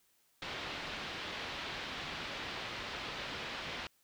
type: low-pass noise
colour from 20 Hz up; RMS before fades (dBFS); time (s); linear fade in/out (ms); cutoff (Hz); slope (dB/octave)
white; -42; 0.42-3.87; 2; 3800; 24
effects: white hiss -72 dBFS RMS until 4.03 s